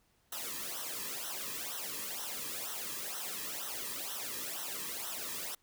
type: noise with flanger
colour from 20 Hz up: white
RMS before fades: -40 dBFS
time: 0.32-5.55 s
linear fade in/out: 5 ms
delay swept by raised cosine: 0.42 to 1.4 ms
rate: 2.1 Hz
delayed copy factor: -0.8
effects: pink hiss -72 dBFS RMS until 5.62 s